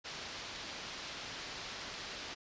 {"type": "low-pass noise", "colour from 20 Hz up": "white", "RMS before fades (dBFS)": -45, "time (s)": [0.04, 2.35], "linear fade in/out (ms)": 20, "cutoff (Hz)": 5300, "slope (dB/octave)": 24, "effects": ["resampled to 16000 Hz"]}